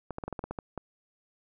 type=clicks; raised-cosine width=1 ms; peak=-21 dBFS; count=10; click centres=0.107 / 0.184 / 0.238 / 0.28 / 0.327 / 0.392 / 0.44 / 0.51 / 0.588 / 0.777 s; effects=none